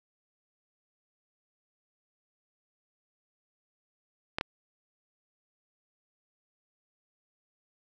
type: clicks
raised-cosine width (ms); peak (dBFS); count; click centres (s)
0.3; -13; 2; 4.385 / 4.411
effects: none